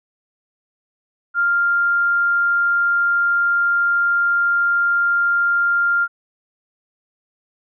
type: tone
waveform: sine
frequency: 1396.9 Hz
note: F6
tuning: in tune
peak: -14 dBFS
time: 1.34-6.08 s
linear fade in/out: 50 ms
effects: none